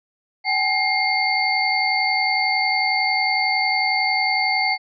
sine tone cluster, 763 / 834 / 2126 / 4523 Hz, G5 / G#5 / C7 / C#8, -47 / +7 / +27 / +34 cents, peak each -24 / -26 / -20 / -24 dBFS, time 0.44-4.78 s, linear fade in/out 50 ms, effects none

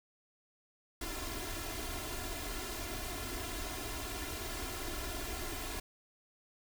pink noise with comb filter, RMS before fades -40 dBFS, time 1.01-5.8 s, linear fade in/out 5 ms, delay 2.9 ms, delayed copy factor +0.95, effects none

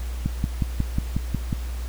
click train, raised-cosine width 5 ms, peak -10 dBFS, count 8, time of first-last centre 0.26-1.528 s, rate 5.52 Hz, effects added 60 Hz sine -27 dBFS peak until 1.88 s + pink hiss -43 dBFS RMS until 1.88 s

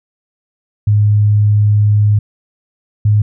sine tone pair in turn, 104.5 / 105.09 Hz, G#2 / G#2, +11 / +21 cents, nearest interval unison, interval 10 cents, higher second, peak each -7 dBFS, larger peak neither, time 0.87-2.19 / 3.05-3.22 s, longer first, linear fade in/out 5 ms, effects none

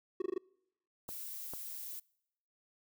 triangle tone bursts, 371.4 Hz, F#4, 7 cents sharp, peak -29 dBFS, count 5, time 0.2-0.38 s, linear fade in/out 5 ms, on 20 ms, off 20 ms
violet noise, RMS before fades -44 dBFS, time 1.08-2 s, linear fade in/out 10 ms
clicks, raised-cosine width 1 ms, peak -31 dBFS, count 2, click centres 1.09 / 1.536 s
effects noise-tail reverb RT60 0.8 s tail -26 dB re dry

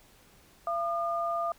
sine tone pair together, 680 / 1211.6 Hz, F5 / D#6, -46 / -46 cents, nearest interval minor seventh, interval 1000 cents, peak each -30 / -31 dBFS, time 0.67-1.52 s, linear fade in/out 2 ms, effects pink hiss -59 dBFS RMS until 1.58 s

